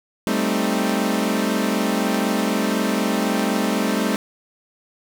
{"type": "chord", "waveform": "sawtooth", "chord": "A half-diminished seventh", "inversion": "third", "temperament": "equal", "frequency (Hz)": [196, 220, 261.6, 311.1], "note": ["G3", "A3", "C4", "Eb4"], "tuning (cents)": [0, 0, 0, 0], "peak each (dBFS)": [-20, -19, -21, -23], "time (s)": [0.27, 4.16], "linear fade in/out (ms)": 0, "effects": []}